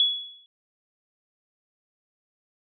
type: tone with exponential decay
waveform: sine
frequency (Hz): 3382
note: G#7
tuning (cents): +31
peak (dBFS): -15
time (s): 0-0.46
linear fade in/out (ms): 1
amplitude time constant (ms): 98
effects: none